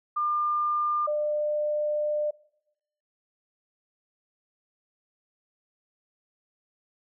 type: tone pair in turn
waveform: sine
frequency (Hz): 1200 / 598.8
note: D6 / D5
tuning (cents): +37 / +33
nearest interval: octave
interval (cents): 1204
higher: first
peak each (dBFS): -24 / -24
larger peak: neither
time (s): 0.16-1.07 / 1.07-2.31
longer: second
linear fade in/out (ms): 10
effects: noise-tail reverb RT60 0.8 s tail -21 dB re dry